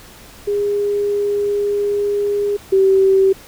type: tone pair in turn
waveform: sine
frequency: 408.5 / 385.6 Hz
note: G#4 / G4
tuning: -29 / -28 cents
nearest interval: minor second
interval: 99 cents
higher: first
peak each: -15 / -9 dBFS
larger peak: second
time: 0.47-2.57 / 2.72-3.33 s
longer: first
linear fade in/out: 10 ms
effects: pink hiss -41 dBFS RMS until 3.47 s